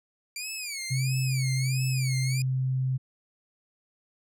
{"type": "tone with vibrato", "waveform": "15% pulse", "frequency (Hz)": 2339, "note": "D7", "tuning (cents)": -8, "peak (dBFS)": -26, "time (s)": [0.36, 2.42], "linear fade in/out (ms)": 2, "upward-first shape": "sine", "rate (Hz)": 1.5, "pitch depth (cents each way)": 190}
{"type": "tone with pitch glide", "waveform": "sine", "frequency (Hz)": [131.2, 130.37], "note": ["C3", "C3"], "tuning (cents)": [5, -6], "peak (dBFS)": -24, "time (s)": [0.9, 2.98], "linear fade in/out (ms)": 20, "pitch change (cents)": -11, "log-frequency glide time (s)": [1.1, 1.98]}
{"effects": []}